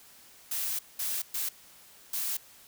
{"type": "noise bursts at uneven times", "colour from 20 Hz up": "blue", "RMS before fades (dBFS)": -32, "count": 4, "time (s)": [[0.51, 0.79], [0.99, 1.22], [1.34, 1.49], [2.13, 2.37]], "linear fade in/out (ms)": 5, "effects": ["white hiss -55 dBFS RMS until 2.67 s"]}